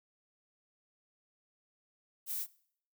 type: noise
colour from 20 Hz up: violet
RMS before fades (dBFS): -37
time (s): 2.26-2.47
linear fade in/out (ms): 50
effects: noise-tail reverb RT60 0.6 s tail -21 dB re dry